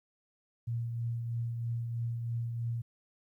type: tone with tremolo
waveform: sine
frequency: 117.1 Hz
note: A#2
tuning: 8 cents sharp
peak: -30 dBFS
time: 0.67-2.82 s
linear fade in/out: 10 ms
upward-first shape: triangle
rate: 3.1 Hz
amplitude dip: 40%
effects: 12-bit